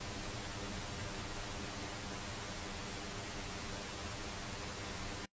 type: noise with comb filter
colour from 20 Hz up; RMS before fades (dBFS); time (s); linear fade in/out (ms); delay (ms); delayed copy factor
pink; -43; 0-5.26; 10; 10; +0.7
effects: noise-tail reverb RT60 0.1 s tail -23 dB re dry + resampled to 16000 Hz